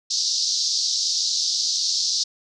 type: band-pass noise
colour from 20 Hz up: white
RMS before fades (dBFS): -23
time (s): 0.1-2.24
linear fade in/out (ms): 10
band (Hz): 4100 to 5900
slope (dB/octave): 48
effects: none